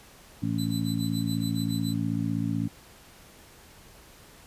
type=harmonic tone; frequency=55.9 Hz; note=A1; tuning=28 cents sharp; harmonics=2 / 3 / 4 / 5; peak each=-31 / -31 / -31 / -31 dBFS; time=0.42-2.68 s; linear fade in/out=10 ms
type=tone with tremolo; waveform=sawtooth; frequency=4000 Hz; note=B7; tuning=21 cents sharp; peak=-32 dBFS; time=0.58-1.94 s; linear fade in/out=5 ms; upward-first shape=sine; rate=7.1 Hz; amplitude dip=90%
effects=pink hiss -52 dBFS RMS until 4.46 s + resampled to 32000 Hz

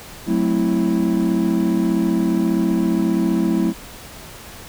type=chord; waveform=triangle; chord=F# half-diminished seventh; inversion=none; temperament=equal; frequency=185 / 220 / 261.6 / 329.6 Hz; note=F#3 / A3 / C4 / E4; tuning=0 / 0 / 0 / 0 cents; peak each=-19 / -19 / -22 / -18 dBFS; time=0.26-3.74 s; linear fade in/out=50 ms; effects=pink hiss -38 dBFS RMS until 4.68 s

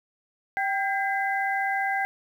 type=tone cluster; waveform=sine; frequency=780 / 1605 / 2030 Hz; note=G5 / G6 / B6; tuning=-9 / +40 / +47 cents; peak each=-26 / -29 / -30 dBFS; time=0.57-2.05 s; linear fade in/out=0 ms; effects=9-bit

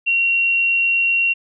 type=tone; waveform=sine; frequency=2744 Hz; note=F7; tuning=31 cents flat; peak=-14 dBFS; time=0.06-1.34 s; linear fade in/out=20 ms; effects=none

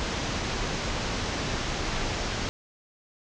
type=low-pass noise; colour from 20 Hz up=pink; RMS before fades=-30 dBFS; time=0-2.49 s; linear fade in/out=0 ms; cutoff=6700 Hz; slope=48 dB/octave; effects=none

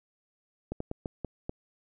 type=slowing click train; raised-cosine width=2 ms; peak=-20 dBFS; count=6; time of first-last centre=0.72-1.494 s; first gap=84 ms; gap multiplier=1.31; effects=none

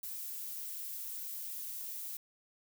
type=noise; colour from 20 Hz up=violet; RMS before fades=-42 dBFS; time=0.03-2.17 s; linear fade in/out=2 ms; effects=none

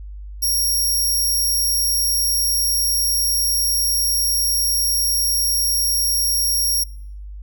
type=tone; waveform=10% pulse; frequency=5590 Hz; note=F8; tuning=1 cent sharp; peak=-11 dBFS; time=0.42-6.84 s; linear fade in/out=10 ms; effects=noise-tail reverb RT60 0.7 s tail -25 dB re dry + added 50 Hz sine -31 dBFS peak until 7.42 s

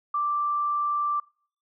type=tone; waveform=sine; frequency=1174.7 Hz; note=D6; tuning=in tune; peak=-23 dBFS; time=0.14-1.2 s; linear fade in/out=5 ms; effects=noise-tail reverb RT60 0.5 s tail -25 dB re dry

